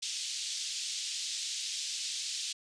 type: band-pass noise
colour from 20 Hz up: pink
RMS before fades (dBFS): -37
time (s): 0.02-2.53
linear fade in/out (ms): 10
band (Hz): 3300 to 7600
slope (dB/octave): 24
effects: resampled to 22050 Hz